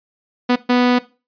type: tone bursts at uneven times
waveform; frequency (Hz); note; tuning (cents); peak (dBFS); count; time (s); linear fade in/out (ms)
sawtooth; 246.9; B3; 0; -8; 2; 0.49-0.56 / 0.69-0.99; 10
effects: noise-tail reverb RT60 0.3 s tail -18 dB re dry + resampled to 11025 Hz